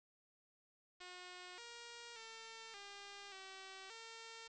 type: tone with pitch steps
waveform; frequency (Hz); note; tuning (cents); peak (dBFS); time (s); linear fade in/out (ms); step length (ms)
5% pulse; 361.2 / 471.8 / 450.3 / 401.6 / 383 / 454.3; F#4 / A#4 / A4 / G4 / G4 / A#4; -42 / +21 / +40 / +42 / -40 / -45; -40; 1-4.48; 10; 580
effects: resampled to 16000 Hz + 11-bit